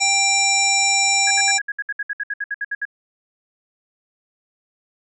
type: harmonic tone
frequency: 787 Hz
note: G5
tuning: 7 cents sharp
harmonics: 1 / 3 / 5 / 7 / 9 / 10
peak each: -23 / -19 / -27 / -23 / -20 / -27 dBFS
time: 0-1.59 s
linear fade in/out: 20 ms
type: tone bursts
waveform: sine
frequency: 1657 Hz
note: G#6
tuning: 4 cents flat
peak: -21 dBFS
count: 16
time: 1.27-2.853 s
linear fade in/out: 5 ms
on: 38 ms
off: 65 ms
effects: none